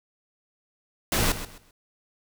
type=noise with echo; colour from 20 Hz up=pink; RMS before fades=-23 dBFS; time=1.12-1.32 s; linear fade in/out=2 ms; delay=130 ms; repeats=3; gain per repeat=-12 dB; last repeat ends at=1.71 s; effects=none